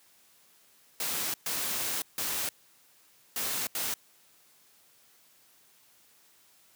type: noise bursts at uneven times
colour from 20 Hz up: white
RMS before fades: -32 dBFS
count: 5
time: 1-1.34 / 1.46-2.02 / 2.18-2.49 / 3.36-3.67 / 3.75-3.94 s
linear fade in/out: 2 ms
effects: white hiss -62 dBFS RMS until 6.75 s + high-pass 100 Hz 12 dB/octave